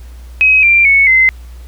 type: tone with pitch steps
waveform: sine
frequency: 2539 / 2369 / 2210 / 2062 Hz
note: D#7 / D7 / C#7 / C7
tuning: +34 / +14 / -6 / -26 cents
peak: -5 dBFS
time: 0.41-1.29 s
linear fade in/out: 0 ms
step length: 220 ms
effects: added 60 Hz sine -29 dBFS peak until 1.67 s + pink hiss -46 dBFS RMS until 1.67 s